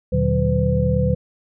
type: tone cluster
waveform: sine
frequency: 78 / 120.5 / 150 / 186.5 / 505 Hz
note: D#2 / B2 / D3 / F#3 / B4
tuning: +5 / -42 / +37 / +14 / +39 cents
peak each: -22 dBFS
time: 0.12-1.15 s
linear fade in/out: 10 ms
effects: none